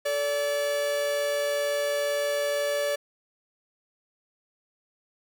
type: tone pair together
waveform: 45% pulse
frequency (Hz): 439 / 576.7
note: A4 / D5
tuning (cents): -4 / -32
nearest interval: perfect fourth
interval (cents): 472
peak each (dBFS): -36 / -25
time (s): 0.05-2.96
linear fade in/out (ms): 10
effects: none